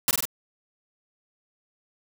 white noise with echo, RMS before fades -20 dBFS, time 0.08-0.11 s, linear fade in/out 2 ms, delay 48 ms, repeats 3, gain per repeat -3 dB, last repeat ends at 0.254 s, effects none

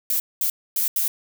violet noise bursts at uneven times, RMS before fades -22 dBFS, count 4, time 0.1-0.2 / 0.41-0.5 / 0.76-0.88 / 0.96-1.08 s, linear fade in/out 2 ms, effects none

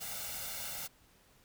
white noise with comb filter, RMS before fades -41 dBFS, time 0-0.88 s, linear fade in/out 20 ms, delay 1.4 ms, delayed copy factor +0.7, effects pink hiss -65 dBFS RMS until 1.44 s

